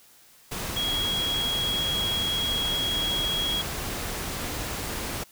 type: tone in noise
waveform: sine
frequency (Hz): 3306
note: G#7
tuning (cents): -9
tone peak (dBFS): -25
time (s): 0.76-3.62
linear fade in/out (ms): 10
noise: pink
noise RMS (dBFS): -32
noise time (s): 0.51-5.24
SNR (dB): +4
effects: white hiss -55 dBFS RMS until 5.31 s